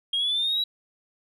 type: linear sweep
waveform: sine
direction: up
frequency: 3231 to 3915 Hz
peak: -21 dBFS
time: 0.13-0.64 s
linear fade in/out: 5 ms
effects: tanh soft clip ceiling -19 dBFS